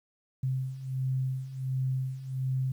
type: beating tone pair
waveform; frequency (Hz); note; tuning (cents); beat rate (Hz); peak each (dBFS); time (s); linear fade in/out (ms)
sine; 130 / 131.4; C3 / C3; -11 / +8; 1.4; -34 / -30; 0.43-2.72; 5
effects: 10-bit